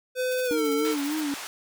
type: tone with pitch glide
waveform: square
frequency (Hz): 507 to 446.5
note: B4 to A4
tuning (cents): +45 to +25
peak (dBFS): -25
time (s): 0.15-0.96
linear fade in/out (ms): 50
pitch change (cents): -220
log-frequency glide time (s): 0.45-0.61
type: noise with tremolo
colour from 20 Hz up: blue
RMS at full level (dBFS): -38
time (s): 0.31-1.21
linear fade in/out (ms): 5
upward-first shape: triangle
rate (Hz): 15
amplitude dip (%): 95
type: tone with vibrato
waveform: triangle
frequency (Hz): 296.5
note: D4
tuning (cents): +17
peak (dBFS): -24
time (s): 0.51-1.34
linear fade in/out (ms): 0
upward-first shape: sine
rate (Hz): 3.4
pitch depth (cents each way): 91
type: band-pass noise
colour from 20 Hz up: pink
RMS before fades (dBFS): -37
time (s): 0.85-1.47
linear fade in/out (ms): 0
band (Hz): 870 to 11000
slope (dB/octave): 12
effects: none